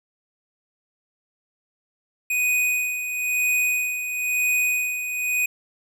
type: tone with tremolo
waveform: square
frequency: 2489 Hz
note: D#7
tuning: in tune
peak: -19 dBFS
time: 2.3-5.46 s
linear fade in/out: 5 ms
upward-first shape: sine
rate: 1 Hz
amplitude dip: 60%
effects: none